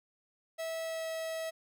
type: tone with pitch glide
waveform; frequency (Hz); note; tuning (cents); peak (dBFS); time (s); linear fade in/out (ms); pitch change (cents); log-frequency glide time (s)
45% pulse; 651 to 646.9; E5 to E5; -22 to -33; -35; 0.58-1.51; 20; -11; 0.84-1.08
effects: none